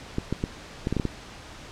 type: clicks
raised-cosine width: 3 ms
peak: -12 dBFS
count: 8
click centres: 0.184 / 0.326 / 0.439 / 0.871 / 0.926 / 0.967 / 0.998 / 1.053 s
effects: pink hiss -43 dBFS RMS until 1.71 s + low-pass 6000 Hz 12 dB/octave